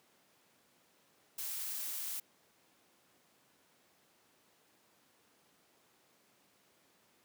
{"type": "noise", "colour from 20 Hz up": "blue", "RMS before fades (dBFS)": -40, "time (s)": [1.38, 2.2], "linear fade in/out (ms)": 5, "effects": ["pink hiss -69 dBFS RMS until 7.24 s", "high-pass 200 Hz 12 dB/octave"]}